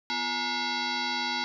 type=tone with frequency modulation; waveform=sine; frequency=1539 Hz; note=G6; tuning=32 cents flat; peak=-27 dBFS; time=0.1-1.44 s; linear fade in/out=0 ms; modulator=596 Hz; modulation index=5.6; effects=none